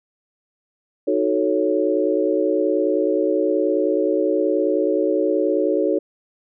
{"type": "chord", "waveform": "sine", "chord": "D# half-diminished seventh", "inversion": "none", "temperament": "equal", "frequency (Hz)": [311.1, 370, 440, 554.4], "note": ["D#4", "F#4", "A4", "C#5"], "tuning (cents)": [0, 0, 0, 0], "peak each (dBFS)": -22, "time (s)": [1.07, 5.99], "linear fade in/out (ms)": 10, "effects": []}